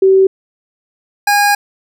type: tone pair in turn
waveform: sine / 25% pulse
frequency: 383.2 / 818.1 Hz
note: G4 / G#5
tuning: -39 / -26 cents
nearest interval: octave + minor second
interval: 1313 cents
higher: second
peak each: -5 dBFS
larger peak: neither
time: 0.02-0.27 / 1.27-1.55 s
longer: second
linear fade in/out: 5 ms
effects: none